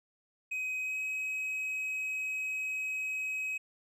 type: tone with pitch glide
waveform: triangle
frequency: 2523 to 2542 Hz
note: D#7 to D#7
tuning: +23 to +36 cents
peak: -31 dBFS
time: 0.51-3.58 s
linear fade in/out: 10 ms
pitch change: +13 cents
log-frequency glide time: 0.81-0.97 s
effects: none